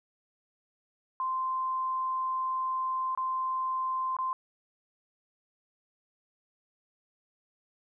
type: tone with dropouts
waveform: sine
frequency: 1041 Hz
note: C6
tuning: 9 cents flat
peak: -28 dBFS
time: 1.2-4.33 s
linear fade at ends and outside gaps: 1 ms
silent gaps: 3.15-3.175 / 4.167-4.187 s
effects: none